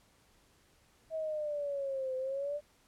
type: exponential two-way sweep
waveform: sine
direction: down then up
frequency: 646 to 514 to 595 Hz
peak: -33 dBFS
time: 1.1-2.61 s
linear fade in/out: 50 ms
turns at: 2.16 s
effects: pink hiss -67 dBFS RMS until 2.87 s + low-pass 12000 Hz 12 dB/octave